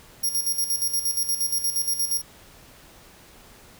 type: tone with tremolo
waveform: 5% pulse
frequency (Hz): 5600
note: F8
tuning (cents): +4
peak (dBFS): -15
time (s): 0.23-2.22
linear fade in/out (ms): 10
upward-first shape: square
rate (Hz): 8.5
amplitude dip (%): 65
effects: pink hiss -50 dBFS RMS until 3.79 s